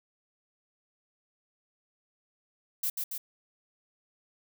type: noise with echo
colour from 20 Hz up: violet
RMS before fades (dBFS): -30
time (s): 2.83-2.9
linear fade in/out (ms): 5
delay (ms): 140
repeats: 2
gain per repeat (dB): -3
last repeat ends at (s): 3.18
effects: none